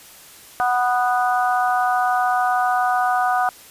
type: harmonic tone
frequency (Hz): 246.9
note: B3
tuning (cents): 0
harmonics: 3 / 4 / 5 / 6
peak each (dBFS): -18 / -27 / -23 / -25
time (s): 0.6-3.49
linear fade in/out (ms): 0
effects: white hiss -44 dBFS RMS until 3.7 s + resampled to 32000 Hz